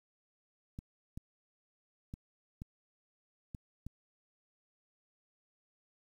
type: clicks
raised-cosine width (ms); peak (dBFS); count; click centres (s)
5; -30; 6; 0.789 / 1.175 / 2.139 / 2.619 / 3.548 / 3.866
effects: 10-bit